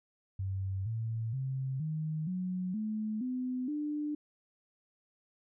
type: tone with pitch steps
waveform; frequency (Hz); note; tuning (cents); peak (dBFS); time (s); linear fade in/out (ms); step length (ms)
sine; 96 / 112.85 / 132.66 / 155.95 / 183.33 / 215.5 / 253.3 / 297.8; G2 / A2 / C3 / D#3 / F#3 / A3 / B3 / D4; -36 / +44 / +24 / +4 / -16 / -36 / +44 / +24; -32; 0.39-4.15; 5; 470
effects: none